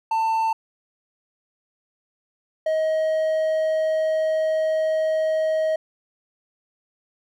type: tone pair in turn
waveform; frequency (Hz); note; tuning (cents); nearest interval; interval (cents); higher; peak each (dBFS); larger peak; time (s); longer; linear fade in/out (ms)
triangle; 893 / 631.4; A5 / D#5; +25 / +25; tritone; 600; first; -17; neither; 0.11-0.53 / 2.66-5.76; second; 5
effects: none